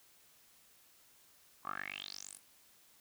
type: tone with band-pass filter sweep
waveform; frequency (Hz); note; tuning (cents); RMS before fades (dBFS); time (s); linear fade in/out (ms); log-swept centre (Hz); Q
10% pulse; 48.77; G1; -8; -45; 1.63-2.4; 50; 1000 to 11000; 8.7
effects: white hiss -65 dBFS RMS until 3 s